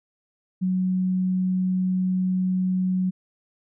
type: tone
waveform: sine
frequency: 185 Hz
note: F#3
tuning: in tune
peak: -20 dBFS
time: 0.61-3.11 s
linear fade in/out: 20 ms
effects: none